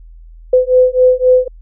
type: beating tone pair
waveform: sine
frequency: 505 / 508.8 Hz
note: B4 / C5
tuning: +39 / -48 cents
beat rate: 3.8 Hz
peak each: -10 dBFS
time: 0.53-1.48 s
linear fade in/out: 5 ms
effects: added 41 Hz sine -34 dBFS peak until 1.61 s